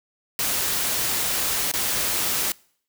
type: noise with dropouts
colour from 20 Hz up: white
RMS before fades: -24 dBFS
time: 0.39-2.52 s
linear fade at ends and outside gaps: 2 ms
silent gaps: 1.716-1.737 s
effects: noise-tail reverb RT60 0.6 s tail -25 dB re dry